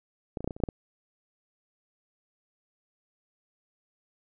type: clicks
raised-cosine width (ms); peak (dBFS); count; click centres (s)
2; -19 / -24 / -18 / -15 / -23 / -29 / -26 / -8 / -22; 9; 0.372 / 0.406 / 0.444 / 0.476 / 0.508 / 0.565 / 0.602 / 0.637 / 0.688
effects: none